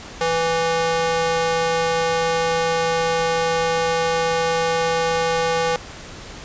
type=tone with high-pass filter; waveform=square; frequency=165.1 Hz; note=E3; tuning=3 cents sharp; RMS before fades=-20 dBFS; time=0.21-5.76 s; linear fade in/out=0 ms; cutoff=550 Hz; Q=1.4; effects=pink hiss -37 dBFS RMS until 6.44 s + resampled to 16000 Hz